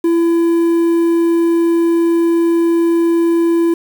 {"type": "tone with quantisation", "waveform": "triangle", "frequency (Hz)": 336.3, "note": "E4", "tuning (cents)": 35, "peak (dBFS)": -8, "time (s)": [0.04, 3.74], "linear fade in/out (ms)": 5, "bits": 6, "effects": []}